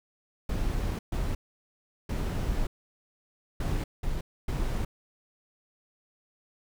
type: noise bursts at uneven times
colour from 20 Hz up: brown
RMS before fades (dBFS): -29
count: 6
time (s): 0.49-0.99 / 1.12-1.35 / 2.09-2.67 / 3.6-3.84 / 4.03-4.21 / 4.48-4.85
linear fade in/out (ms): 5
effects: none